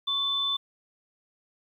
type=tone pair together; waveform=sine; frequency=1108.7 / 3520 Hz; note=C#6 / A7; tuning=0 / 0 cents; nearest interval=octave + minor sixth; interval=2000 cents; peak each=-35 / -25 dBFS; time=0.07-0.57 s; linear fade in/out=10 ms; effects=10-bit